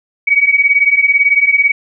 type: beating tone pair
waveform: sine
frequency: 2247 / 2265 Hz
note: C#7 / C#7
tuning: +23 / +37 cents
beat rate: 18 Hz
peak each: -12 / -10 dBFS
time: 0.27-1.72 s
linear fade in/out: 10 ms
effects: none